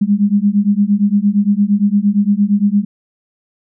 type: beating tone pair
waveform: sine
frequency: 199.5 / 208.2 Hz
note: G3 / G#3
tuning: +31 / +5 cents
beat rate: 8.7 Hz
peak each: -13 dBFS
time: 0.01-2.85 s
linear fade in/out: 10 ms
effects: none